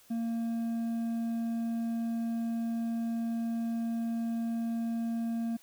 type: tone with hard clipping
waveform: triangle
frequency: 230 Hz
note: A#3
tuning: 23 cents flat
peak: -31 dBFS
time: 0.1-5.57 s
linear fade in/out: 10 ms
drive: 7 dB
effects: white hiss -60 dBFS RMS until 5.62 s